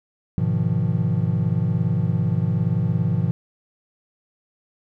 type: chord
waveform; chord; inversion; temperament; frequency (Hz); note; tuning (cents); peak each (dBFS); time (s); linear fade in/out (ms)
triangle; F half-diminished seventh; first; just; 104.77 / 125.72 / 157.15 / 174.61; Ab2 / Cb3 / Eb3 / F3; +16 / +31 / +18 / 0; -22; 0.38-3.31; 0
effects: none